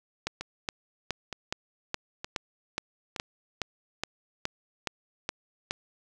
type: two click trains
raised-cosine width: 0.2 ms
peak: -12 / -18 dBFS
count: 14 / 4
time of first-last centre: 0.27-5.709 / 0.41-3.162 s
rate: 2.39 / 1.09 Hz
effects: none